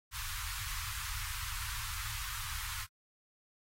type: band-stop noise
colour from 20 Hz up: pink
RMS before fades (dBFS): -40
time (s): 0.11-2.87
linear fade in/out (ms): 50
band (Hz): 110 to 1000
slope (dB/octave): 48
effects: AAC 48 kbps